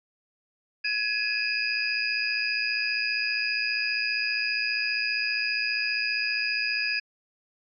sine tone cluster, 1685 / 2468 / 2583 / 4922 Hz, G#6 / D#7 / E7 / D#8, +25 / -15 / -36 / -20 cents, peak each -30 dBFS, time 0.84-7 s, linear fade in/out 10 ms, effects MP3 64 kbps

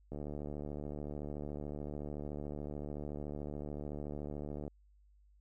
click train, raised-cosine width 2 ms, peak -29 dBFS, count 337, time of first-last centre 0.12-4.679 s, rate 73.7 Hz, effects added 50 Hz sine -62 dBFS peak until 5.4 s

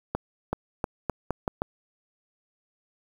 accelerating click train, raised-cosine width 1 ms, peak -12 dBFS, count 7, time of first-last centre 0.15-1.619 s, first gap 380 ms, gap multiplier 0.82, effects 7-bit

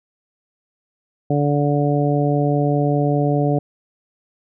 harmonic tone, 145 Hz, D3, 22 cents flat, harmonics 1 / 2 / 3 / 4 / 5, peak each -18 / -21 / -23 / -24 / -25 dBFS, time 1.3-3.59 s, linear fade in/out 5 ms, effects none

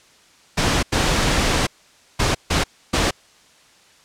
pink noise bursts at uneven times, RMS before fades -18 dBFS, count 5, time 0.57-0.83 / 0.92-1.67 / 2.19-2.35 / 2.5-2.64 / 2.93-3.11 s, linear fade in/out 10 ms, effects white hiss -52 dBFS RMS until 4.04 s + low-pass 7000 Hz 12 dB/octave

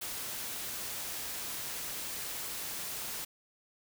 white noise, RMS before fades -39 dBFS, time 0.01-3.25 s, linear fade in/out 10 ms, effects none

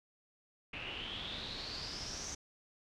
pink noise with low-pass filter sweep, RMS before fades -43 dBFS, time 0.73-2.35 s, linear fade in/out 5 ms, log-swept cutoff 2600 to 6300 Hz, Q 8.2, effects none

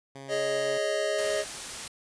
10% pulse tone, 136.6 Hz, C#3, 25 cents flat, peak -33 dBFS, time 0.15-0.78 s, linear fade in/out 5 ms
square chord, Ab suspended fourth, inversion none, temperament just, 415.3 / 553.7 / 623 Hz, Ab4 / Db5 / Eb5, 0 / -2 / +2 cents, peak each -33 / -33 / -29 dBFS, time 0.28-1.45 s, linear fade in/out 50 ms
white noise, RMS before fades -37 dBFS, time 1.18-1.88 s, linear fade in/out 5 ms
effects resampled to 22050 Hz

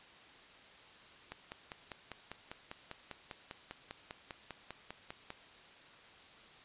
click train, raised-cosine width 0.3 ms, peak -27 dBFS, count 21, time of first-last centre 1.32-5.304 s, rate 5.02 Hz, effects white hiss -57 dBFS RMS until 6.64 s + resampled to 8000 Hz

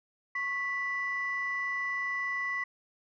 sine tone pair together, 1098.8 / 1975.5 Hz, C#6 / B6, -16 / 0 cents, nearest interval minor seventh, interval 1016 cents, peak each -36 / -30 dBFS, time 0.35-2.64 s, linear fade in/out 5 ms, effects tanh soft clip ceiling -24 dBFS

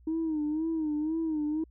sine tone with vibrato, 312.4 Hz, D#4, 7 cents sharp, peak -26 dBFS, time 0.07-1.64 s, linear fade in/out 5 ms, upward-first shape sine, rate 2 Hz, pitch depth 83 cents each way, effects tanh soft clip ceiling -24 dBFS + added 60 Hz sine -54 dBFS peak until 1.7 s

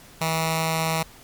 10% pulse tone with notch filter, 161.5 Hz, E3, 35 cents flat, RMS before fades -24 dBFS, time 0.21-1.03 s, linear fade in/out 5 ms, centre 360 Hz, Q 0.63, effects pink hiss -48 dBFS RMS until 1.23 s + MP3 96 kbps

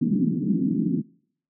white band-pass noise, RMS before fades -23 dBFS, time 0.01-1.02 s, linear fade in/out 10 ms, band 160 to 290 Hz, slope 48 dB/octave, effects noise-tail reverb RT60 0.6 s tail -24 dB re dry

